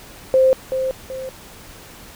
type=tone with echo; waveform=sine; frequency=523.3 Hz; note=C5; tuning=in tune; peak=-10 dBFS; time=0.34-0.53 s; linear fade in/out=0 ms; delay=380 ms; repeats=2; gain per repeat=-8 dB; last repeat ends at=1.29 s; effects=pink hiss -41 dBFS RMS until 2.15 s